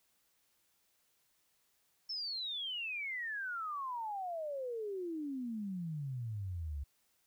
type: exponential sweep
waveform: sine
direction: down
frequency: 5380 to 67.5 Hz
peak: -37 dBFS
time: 2.09-6.84 s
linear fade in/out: 10 ms
effects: white hiss -75 dBFS RMS until 7.26 s